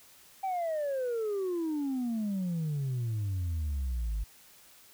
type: exponential sweep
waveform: sine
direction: down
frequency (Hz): 784 to 49.47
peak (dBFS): -27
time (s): 0.43-4.24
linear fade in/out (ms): 10
effects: tanh soft clip ceiling -28 dBFS + white hiss -57 dBFS RMS until 4.93 s